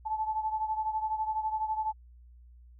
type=beating tone pair; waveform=sine; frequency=867 / 879 Hz; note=A5 / A5; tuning=-26 / -2 cents; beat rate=12 Hz; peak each=-30 / -35 dBFS; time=0.05-1.93 s; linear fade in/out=20 ms; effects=added 60 Hz sine -51 dBFS peak until 2.79 s